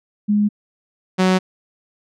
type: tone pair in turn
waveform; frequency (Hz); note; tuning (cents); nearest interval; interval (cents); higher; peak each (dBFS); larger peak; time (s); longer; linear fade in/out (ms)
sine / sawtooth; 207.7 / 186; G#3 / F#3; 0 / +9; major second; 191; first; -13 / -9; second; 0.28-0.49 / 1.18-1.39; neither; 20
effects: low-pass 6000 Hz 12 dB/octave